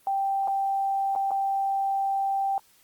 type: tone with dropouts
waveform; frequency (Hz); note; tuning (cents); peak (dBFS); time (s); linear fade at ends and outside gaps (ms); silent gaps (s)
sine; 784; G5; 0; -23; 0.07-2.58; 1; 0.475-0.48 / 1.152-1.16 / 1.308-1.315
effects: white hiss -60 dBFS RMS until 2.83 s + Opus 32 kbps